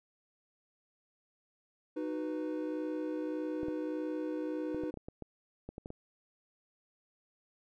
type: chord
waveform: triangle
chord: B major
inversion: first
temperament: just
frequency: 308.7 / 370.4 / 493.9 Hz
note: D#4 / F#4 / B4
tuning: -14 / +2 / 0 cents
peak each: -34 / -40 / -38 dBFS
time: 1.96-4.91 s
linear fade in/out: 10 ms
type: clicks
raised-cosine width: 2 ms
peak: -29 dBFS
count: 12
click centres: 3.632 / 3.684 / 4.746 / 4.836 / 4.941 / 4.973 / 5.085 / 5.223 / 5.69 / 5.781 / 5.859 / 5.904 s
effects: none